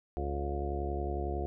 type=harmonic tone with a mistuned harmonic; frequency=71 Hz; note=C#2; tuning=42 cents sharp; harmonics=1 / 2 / 3 / 4 / 5 / 6 / 7 / 8 / 9 / 10; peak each=-34 / -45 / -46 / -47 / -38 / -42 / -50 / -46 / -52 / -40 dBFS; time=0.17-1.46 s; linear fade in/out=0 ms; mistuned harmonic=8; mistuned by=-29 cents; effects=none